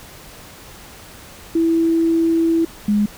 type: tone pair in turn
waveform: sine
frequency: 329.6 / 207.6 Hz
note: E4 / G#3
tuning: 0 / 0 cents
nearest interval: minor sixth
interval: 800 cents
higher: first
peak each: -13 dBFS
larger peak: neither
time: 1.55-2.65 / 2.88-3.06 s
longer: first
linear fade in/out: 5 ms
effects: pink hiss -40 dBFS RMS until 3.17 s